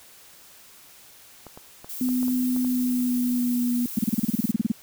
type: clicks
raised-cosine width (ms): 1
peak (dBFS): -27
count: 8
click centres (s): 1.467 / 1.575 / 1.845 / 2.089 / 2.23 / 2.282 / 2.564 / 2.647
type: noise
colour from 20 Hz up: violet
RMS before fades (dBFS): -35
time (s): 1.89-4.52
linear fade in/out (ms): 5
type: tone with pitch glide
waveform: sine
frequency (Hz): 251.1 to 242.5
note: B3 to B3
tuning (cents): +29 to -31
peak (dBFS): -21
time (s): 2.01-3.86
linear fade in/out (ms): 2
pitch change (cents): -60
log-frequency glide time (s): 2.62-3.73
type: tone bursts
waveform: sine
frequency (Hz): 220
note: A3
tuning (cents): 0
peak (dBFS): -17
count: 15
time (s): 3.97-4.718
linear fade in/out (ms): 5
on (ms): 20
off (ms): 32
effects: white hiss -50 dBFS RMS until 4.82 s